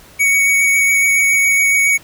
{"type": "tone with vibrato", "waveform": "square", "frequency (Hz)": 2239, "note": "C#7", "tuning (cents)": 17, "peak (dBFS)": -11, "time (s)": [0.19, 1.98], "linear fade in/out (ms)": 20, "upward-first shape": "sine", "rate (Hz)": 7.2, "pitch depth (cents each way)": 12, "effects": ["pink hiss -43 dBFS RMS until 2.03 s"]}